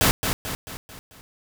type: noise with echo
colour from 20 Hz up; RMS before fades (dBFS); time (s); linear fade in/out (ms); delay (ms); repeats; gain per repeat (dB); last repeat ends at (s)
pink; -18; 0.01-0.11; 0; 220; 5; -6; 1.21
effects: none